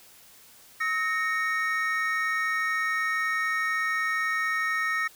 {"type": "tone cluster", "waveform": "triangle", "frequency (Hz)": [1284, 1853, 2224], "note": ["E6", "A#6", "C#7"], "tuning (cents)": [-46, -11, 5], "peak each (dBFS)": [-28, -25, -32], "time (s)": [0.8, 5.08], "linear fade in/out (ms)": 10, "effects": ["white hiss -53 dBFS RMS until 5.15 s"]}